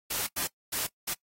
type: noise bursts at uneven times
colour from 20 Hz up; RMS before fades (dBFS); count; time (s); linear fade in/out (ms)
white; -31; 4; 0.1-0.27 / 0.36-0.47 / 0.72-0.87 / 1.07-1.14; 10
effects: noise-tail reverb RT60 0.1 s tail -23 dB re dry + AAC 48 kbps